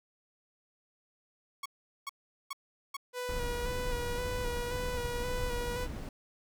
sawtooth tone bursts, 1108.7 Hz, C#6, in tune, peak -32 dBFS, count 4, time 1.63-2.968 s, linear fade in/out 5 ms, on 27 ms, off 410 ms
sawtooth tone with vibrato, 489.3 Hz, B4, 16 cents flat, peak -31 dBFS, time 3.13-5.88 s, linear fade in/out 50 ms, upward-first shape square, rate 1.9 Hz, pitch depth 23 cents each way
brown noise, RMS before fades -37 dBFS, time 3.29-6.09 s, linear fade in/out 2 ms
effects none

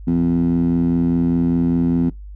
15% pulse tone with band-pass filter, 85 Hz, F2, 46 cents flat, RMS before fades -17 dBFS, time 0.07-2.1 s, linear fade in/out 10 ms, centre 220 Hz, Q 5.2, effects noise-tail reverb RT60 0.2 s tail -24 dB re dry + added 50 Hz sine -32 dBFS peak until 2.35 s

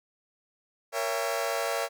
sawtooth chord, A# diminished seventh, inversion none, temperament just, 466.2 / 559.4 / 671.3 / 805.5 Hz, A#4 / C#5 / E5 / G5, 0 / +16 / +31 / +47 cents, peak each -30 / -28 / -28 / -33 dBFS, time 0.92-1.89 s, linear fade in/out 50 ms, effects none

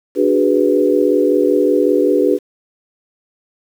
sine chord, G# half-diminished seventh, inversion second, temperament equal, 293.7 / 370 / 415.3 / 493.9 Hz, D4 / F#4 / G#4 / B4, 0 / 0 / 0 / 0 cents, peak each -16 dBFS, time 0.15-2.39 s, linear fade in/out 50 ms, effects 7-bit

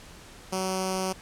5% pulse tone with notch filter, 188.1 Hz, F#3, 29 cents sharp, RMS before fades -29 dBFS, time 0.52-1.13 s, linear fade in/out 10 ms, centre 1800 Hz, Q 0.59, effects pink hiss -48 dBFS RMS until 1.21 s + low-pass 10000 Hz 12 dB/octave

